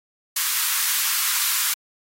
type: high-pass noise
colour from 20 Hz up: white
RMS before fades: -22 dBFS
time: 0.36-1.74 s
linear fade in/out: 5 ms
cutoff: 990 Hz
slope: 48 dB/octave
effects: AAC 48 kbps